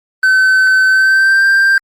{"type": "tone with pitch glide", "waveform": "triangle", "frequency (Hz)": [1527, 1580.8], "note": ["G6", "G6"], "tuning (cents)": [-46, 14], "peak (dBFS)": -5, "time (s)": [0.23, 1.78], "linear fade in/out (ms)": 2, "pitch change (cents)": 60, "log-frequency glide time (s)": [0.87, 1.45], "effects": ["Opus 24 kbps"]}